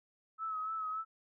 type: tone with vibrato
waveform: sine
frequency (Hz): 1290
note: E6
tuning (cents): -38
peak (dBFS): -35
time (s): 0.38-1.05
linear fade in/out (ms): 50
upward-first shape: sine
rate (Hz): 3.5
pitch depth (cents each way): 37
effects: none